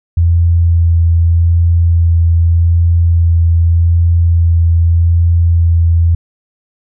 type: tone with vibrato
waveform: sine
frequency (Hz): 84.3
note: E2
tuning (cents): +39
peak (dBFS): -6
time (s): 0.17-6.15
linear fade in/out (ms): 5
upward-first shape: sine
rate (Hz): 0.83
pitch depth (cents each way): 12
effects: none